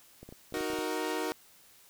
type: clicks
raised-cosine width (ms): 2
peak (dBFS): -33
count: 9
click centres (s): 0.23 / 0.29 / 0.325 / 0.524 / 0.57 / 0.608 / 0.702 / 0.734 / 0.788
type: chord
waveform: sawtooth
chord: D# minor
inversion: none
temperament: equal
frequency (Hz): 311.1 / 370 / 466.2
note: D#4 / F#4 / A#4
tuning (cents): 0 / 0 / 0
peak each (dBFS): -32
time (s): 0.54-1.32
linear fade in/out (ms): 0
effects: white hiss -59 dBFS RMS until 1.89 s